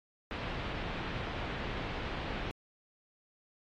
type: low-pass noise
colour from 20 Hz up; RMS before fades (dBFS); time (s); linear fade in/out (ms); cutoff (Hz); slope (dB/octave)
pink; -38; 0.31-2.51; 0; 3400; 24
effects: AAC 48 kbps